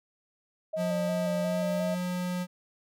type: tone with vibrato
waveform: sine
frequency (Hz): 619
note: D#5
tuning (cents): -9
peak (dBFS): -29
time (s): 0.73-1.95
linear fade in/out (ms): 10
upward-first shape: square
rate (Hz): 2.8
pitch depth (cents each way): 35
type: tone with pitch glide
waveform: square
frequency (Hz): 177.7 to 179.87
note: F3 to F#3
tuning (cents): +30 to -49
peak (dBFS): -30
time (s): 0.76-2.47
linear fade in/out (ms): 50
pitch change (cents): +21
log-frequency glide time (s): 1.45-1.61
effects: none